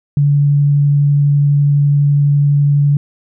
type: tone with vibrato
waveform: sine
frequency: 143.7 Hz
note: D3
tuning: 37 cents flat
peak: -8 dBFS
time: 0.17-2.97 s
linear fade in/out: 2 ms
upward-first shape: triangle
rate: 12 Hz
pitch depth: 8 cents each way
effects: none